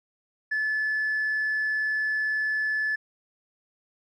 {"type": "tone with tanh clipping", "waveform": "triangle", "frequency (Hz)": 1731, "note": "A6", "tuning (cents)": -29, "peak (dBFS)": -24, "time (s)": [0.51, 2.96], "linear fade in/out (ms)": 10, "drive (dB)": 5, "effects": []}